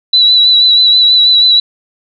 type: tone with vibrato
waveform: sine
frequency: 3951 Hz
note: B7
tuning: in tune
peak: -4 dBFS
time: 0.13-1.6 s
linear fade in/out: 5 ms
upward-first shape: triangle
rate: 6.2 Hz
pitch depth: 39 cents each way
effects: none